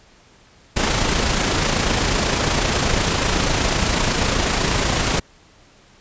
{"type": "noise with amplitude modulation", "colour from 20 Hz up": "pink", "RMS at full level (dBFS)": -17, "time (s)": [0.76, 5.2], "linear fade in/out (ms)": 10, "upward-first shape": "sine", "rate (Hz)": 28.1, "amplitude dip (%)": 40, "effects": ["pink hiss -51 dBFS RMS until 6 s", "resampled to 16000 Hz"]}